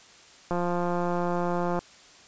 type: click train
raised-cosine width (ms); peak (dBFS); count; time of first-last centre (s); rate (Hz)
1; -15; 225; 0.51-1.79; 175
effects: white hiss -52 dBFS RMS until 2.27 s + resampled to 16000 Hz